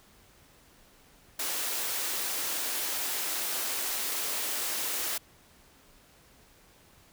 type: high-pass noise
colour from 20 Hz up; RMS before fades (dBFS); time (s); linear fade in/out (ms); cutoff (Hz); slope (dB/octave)
white; -32; 1.39-5.18; 5; 270; 24
effects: pink hiss -59 dBFS RMS until 7.12 s